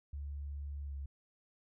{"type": "tone with pitch glide", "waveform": "sine", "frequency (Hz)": [71.4, 69.49], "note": ["D2", "C#2"], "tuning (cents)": [-48, 5], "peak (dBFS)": -39, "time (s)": [0.13, 1.06], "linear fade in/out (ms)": 5, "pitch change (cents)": -47, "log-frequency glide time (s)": [0.85, 0.94], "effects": []}